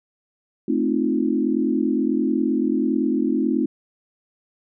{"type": "chord", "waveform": "sine", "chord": "F dominant seventh", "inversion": "first", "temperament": "equal", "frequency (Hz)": [220, 261.6, 311.1, 349.2], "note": ["A3", "C4", "Eb4", "F4"], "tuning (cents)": [0, 0, 0, 0], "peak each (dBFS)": [-24, -22, -23, -26], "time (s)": [0.68, 3.66], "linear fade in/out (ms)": 5, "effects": []}